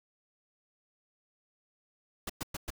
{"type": "noise bursts", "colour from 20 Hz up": "pink", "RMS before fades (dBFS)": -36, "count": 4, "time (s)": [2.27, 2.704], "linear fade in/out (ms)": 5, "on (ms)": 26, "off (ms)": 110, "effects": []}